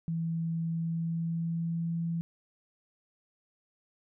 sine tone with pitch glide, 164.9 to 167.3 Hz, E3 to E3, +1 to +26 cents, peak -29 dBFS, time 0.08-2.21 s, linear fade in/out 0 ms, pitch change +25 cents, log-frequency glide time 0.66-1.96 s, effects none

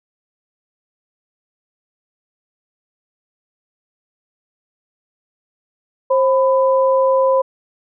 sine tone pair together, 531.1 / 1000 Hz, C5 / B5, +26 / +21 cents, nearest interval major seventh, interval 1095 cents, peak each -12 / -18 dBFS, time 6.1-7.42 s, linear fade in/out 10 ms, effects none

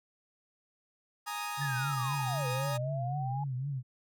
sawtooth chord, Ab suspended second, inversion none, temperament equal, 830.6 / 932.3 / 1244.5 Hz, Ab5 / Bb5 / Eb6, 0 / 0 / 0 cents, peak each -36 / -37 / -35 dBFS, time 1.26-2.78 s, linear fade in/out 20 ms
sine tone with vibrato, 134.1 Hz, C3, 43 cents sharp, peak -32 dBFS, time 1.57-3.83 s, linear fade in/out 50 ms, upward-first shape triangle, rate 3.9 Hz, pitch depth 150 cents each way
sine linear two-way sweep, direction down then up, 1760 to 490 to 843 Hz, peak -36 dBFS, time 1.61-3.44 s, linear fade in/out 5 ms, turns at 2.47 s
effects none

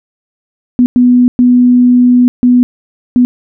sine tone bursts at uneven times, 246.9 Hz, B3, in tune, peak -3 dBFS, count 5, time 0.79-0.86 / 0.96-1.28 / 1.39-2.28 / 2.43-2.63 / 3.16-3.25 s, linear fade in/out 0 ms, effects none

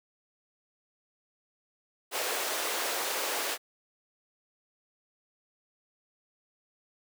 pink high-pass noise, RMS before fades -32 dBFS, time 2.11-3.58 s, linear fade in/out 50 ms, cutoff 410 Hz, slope 24 dB/octave, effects none

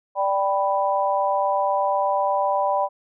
sine chord, G major, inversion second, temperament equal, 587.3 / 784 / 987.8 Hz, D5 / G5 / B5, 0 / 0 / 0 cents, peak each -23 dBFS, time 0.15-2.89 s, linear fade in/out 50 ms, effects none

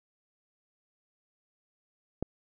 click, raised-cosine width 2 ms, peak -17 dBFS, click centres 2.226 s, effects none

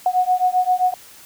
sine beating tone pair, 729 / 736.6 Hz, F#5 / F#5, -26 / -8 cents, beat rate 7.6 Hz, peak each -18 dBFS, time 0.06-0.94 s, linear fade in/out 2 ms, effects white hiss -44 dBFS RMS until 1.25 s

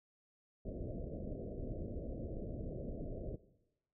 pink low-pass noise, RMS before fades -43 dBFS, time 0.65-3.36 s, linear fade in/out 5 ms, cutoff 650 Hz, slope 96 dB/octave, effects noise-tail reverb RT60 0.9 s tail -17 dB re dry

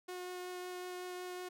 sawtooth tone with vibrato, 362 Hz, F#4, 38 cents flat, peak -38 dBFS, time 0.08-1.49 s, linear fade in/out 10 ms, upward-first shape triangle, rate 5.4 Hz, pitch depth 9 cents each way, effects none

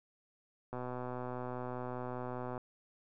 click train, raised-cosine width 1 ms, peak -27 dBFS, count 232, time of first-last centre 0.73-2.578 s, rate 125 Hz, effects none

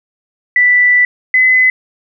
sine tone pair in turn, 1975.5 / 2024 Hz, B6 / B6, 0 / +42 cents, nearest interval unison, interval 42 cents, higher second, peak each -6 dBFS, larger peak neither, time 0.56-1.05 / 1.34-1.7 s, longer first, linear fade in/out 2 ms, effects none

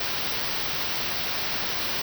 white band-stop noise, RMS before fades -28 dBFS, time 0-2.02 s, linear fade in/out 5 ms, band 5800 to 16000 Hz, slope 96 dB/octave, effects none

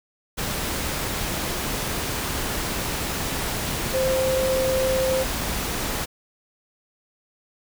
sine tone in noise, 523.3 Hz, C5, in tune, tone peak -20 dBFS, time 3.93-5.24 s, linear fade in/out 20 ms, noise pink, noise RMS -27 dBFS, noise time 0.37-6.06 s, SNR +4 dB, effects none

